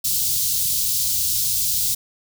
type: band-stop noise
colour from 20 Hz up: white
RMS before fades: -21 dBFS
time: 0.04-1.95 s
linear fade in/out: 10 ms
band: 150 to 3900 Hz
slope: 24 dB/octave
effects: none